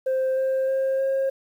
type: tone with pitch steps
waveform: sine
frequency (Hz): 523.3 / 528.2 / 533.1 / 538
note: C5 / C5 / C5 / C5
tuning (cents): 0 / +16 / +32 / +48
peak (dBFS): -18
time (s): 0.06-1.3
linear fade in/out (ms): 10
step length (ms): 310
effects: tanh soft clip ceiling -19 dBFS + 9-bit